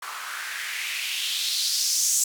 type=noise with band-pass filter sweep; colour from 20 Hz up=blue; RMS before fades=-27 dBFS; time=0.02-2.24 s; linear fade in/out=5 ms; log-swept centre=1100 to 7200 Hz; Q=3; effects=none